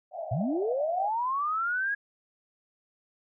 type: band-pass noise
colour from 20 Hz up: white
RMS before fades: -37 dBFS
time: 0.11-1.11 s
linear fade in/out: 50 ms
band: 610 to 730 Hz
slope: 96 dB/octave
type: linear sweep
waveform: sine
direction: up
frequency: 99.5 to 1670 Hz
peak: -26 dBFS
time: 0.31-1.95 s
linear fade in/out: 10 ms
effects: none